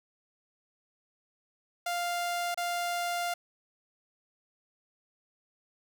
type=tone with dropouts; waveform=sawtooth; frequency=698.5 Hz; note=F5; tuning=in tune; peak=-26 dBFS; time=1.86-3.34 s; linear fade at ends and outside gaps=5 ms; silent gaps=2.545-2.574 s; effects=none